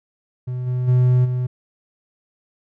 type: tone with level steps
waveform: triangle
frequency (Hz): 125.5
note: B2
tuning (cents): +28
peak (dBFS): -21 / -17 / -10 / -17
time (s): 0.47-1.47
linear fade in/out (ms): 10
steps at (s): 0.66 / 0.87 / 1.24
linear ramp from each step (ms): 20
effects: none